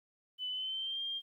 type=tone with pitch glide; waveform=sine; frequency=3002 to 3199 Hz; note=F#7 to G7; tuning=+24 to +34 cents; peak=-35 dBFS; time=0.38-1.22 s; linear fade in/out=50 ms; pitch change=+110 cents; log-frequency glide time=0.5-1.01 s; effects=12-bit